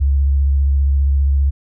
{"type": "tone with vibrato", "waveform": "sine", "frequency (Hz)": 69.3, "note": "C#2", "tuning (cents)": 0, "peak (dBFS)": -11, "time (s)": [0, 1.51], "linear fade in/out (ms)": 20, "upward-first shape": "triangle", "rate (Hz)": 15, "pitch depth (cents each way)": 42, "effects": []}